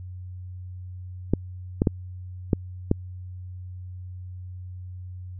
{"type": "clicks", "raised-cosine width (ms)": 3, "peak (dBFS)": -6, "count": 5, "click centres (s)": [1.336, 1.819, 1.872, 2.532, 2.914], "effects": ["added 91 Hz sine -35 dBFS peak until 5.39 s"]}